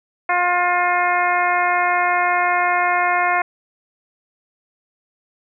harmonic tone, 354.9 Hz, F4, 28 cents sharp, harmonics 1 / 2 / 3 / 4 / 5 / 6 / 7, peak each -31 / -19 / -21 / -24 / -24 / -23 / -30 dBFS, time 0.29-3.42 s, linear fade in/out 5 ms, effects none

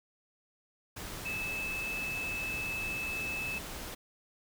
sine tone in noise, 2611 Hz, E7, 17 cents flat, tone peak -34 dBFS, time 1.25-3.59 s, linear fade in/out 10 ms, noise pink, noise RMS -42 dBFS, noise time 0.96-3.95 s, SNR +5 dB, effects none

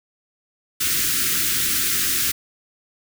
white band-stop noise, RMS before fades -21 dBFS, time 0.8-2.32 s, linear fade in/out 10 ms, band 400 to 1300 Hz, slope 48 dB/octave, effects none

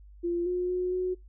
sine tone with pitch steps, 345.4 / 359.5 / 362.9 / 366.6 Hz, F4 / F#4 / F#4 / F#4, -19 / -50 / -34 / -16 cents, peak -26 dBFS, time 0.23-1.15 s, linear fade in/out 20 ms, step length 230 ms, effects noise-tail reverb RT60 0.2 s tail -25 dB re dry + added 50 Hz sine -48 dBFS peak until 1.28 s

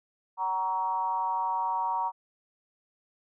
sine tone with frequency modulation, 939 Hz, A#5, 12 cents sharp, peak -26 dBFS, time 0.37-2.12 s, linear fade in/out 50 ms, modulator 187 Hz, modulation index 0.72, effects none

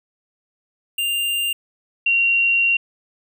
square / sine tone pair in turn, 2794 / 2754 Hz, F7 / F7, 0 / -25 cents, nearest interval unison, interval 25 cents, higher first, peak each -20 / -14 dBFS, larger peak second, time 0.98-1.53 / 2.06-2.77 s, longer second, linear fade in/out 5 ms, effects none

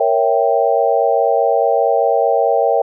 sine chord, A# diminished seventh, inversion none, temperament equal, 466.2 / 554.4 / 659.3 / 784 Hz, A#4 / C#5 / E5 / G5, 0 / 0 / 0 / 0 cents, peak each -17 dBFS, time 0-2.82 s, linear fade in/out 5 ms, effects none

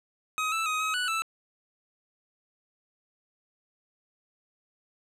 25% pulse tone with pitch steps, 1262 / 1320 / 1255 / 1273 / 1478 / 1321 Hz, D#6 / E6 / D#6 / D#6 / F#6 / E6, +24 / +2 / +15 / +39 / -2 / +3 cents, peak -23 dBFS, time 0.38-1.22 s, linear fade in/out 0 ms, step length 140 ms, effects low-pass 10000 Hz 12 dB/octave

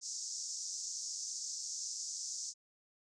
pink band-pass noise, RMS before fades -42 dBFS, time 0.01-2.54 s, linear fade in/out 50 ms, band 5300 to 7200 Hz, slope 48 dB/octave, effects resampled to 22050 Hz

